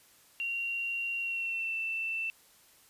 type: tone with pitch glide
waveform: sine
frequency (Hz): 2757 to 2671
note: F7 to E7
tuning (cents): -23 to +22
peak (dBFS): -31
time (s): 0.4-2.3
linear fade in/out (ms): 0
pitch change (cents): -55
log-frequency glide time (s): 1.18-1.76
effects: white hiss -61 dBFS RMS until 2.89 s + resampled to 32000 Hz